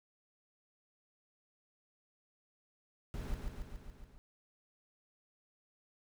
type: noise with echo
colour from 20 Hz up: brown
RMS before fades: -40 dBFS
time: 3.14-3.34 s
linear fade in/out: 0 ms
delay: 140 ms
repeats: 6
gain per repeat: -3 dB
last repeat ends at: 4.18 s
effects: none